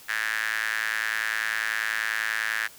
sawtooth tone with high-pass filter, 110.1 Hz, A2, 2 cents sharp, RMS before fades -28 dBFS, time 0.08-2.68 s, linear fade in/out 20 ms, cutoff 1700 Hz, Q 6.5, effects white hiss -49 dBFS RMS until 2.78 s

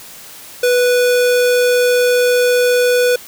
square tone, 492.6 Hz, B4, 5 cents flat, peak -11 dBFS, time 0.63-3.16 s, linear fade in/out 5 ms, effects white hiss -36 dBFS RMS until 3.27 s

